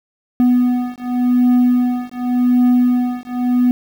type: beating tone pair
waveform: triangle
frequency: 246.7 / 247.58 Hz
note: B3 / B3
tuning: -2 / +4 cents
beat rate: 0.88 Hz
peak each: -13 dBFS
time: 0.4-3.71 s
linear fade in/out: 0 ms
effects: 7-bit